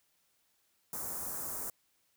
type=band-stop noise; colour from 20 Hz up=white; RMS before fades=-39 dBFS; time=0.93-1.7 s; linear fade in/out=2 ms; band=1400 to 6900 Hz; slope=24 dB/octave; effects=white hiss -74 dBFS RMS until 2.16 s